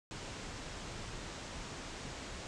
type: low-pass noise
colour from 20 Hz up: pink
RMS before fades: -45 dBFS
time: 0.11-2.47 s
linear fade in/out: 0 ms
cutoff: 8100 Hz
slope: 48 dB/octave
effects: none